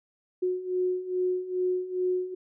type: beating tone pair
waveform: sine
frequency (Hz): 363.9 / 366.3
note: F#4 / F#4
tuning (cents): -29 / -17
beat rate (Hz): 2.4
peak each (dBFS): -31 / -27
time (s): 0.42-2.35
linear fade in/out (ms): 10
effects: none